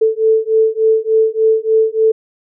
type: beating tone pair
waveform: sine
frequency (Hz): 440 / 443.4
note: A4 / A4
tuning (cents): 0 / +13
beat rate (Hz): 3.4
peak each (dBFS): -13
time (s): 0.01-2.12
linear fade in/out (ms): 10
effects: none